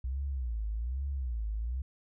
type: tone with vibrato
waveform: sine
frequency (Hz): 60.7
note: B1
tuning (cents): -29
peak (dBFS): -31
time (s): 0.04-1.82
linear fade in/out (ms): 5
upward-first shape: sine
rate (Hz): 1.2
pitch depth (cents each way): 240
effects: none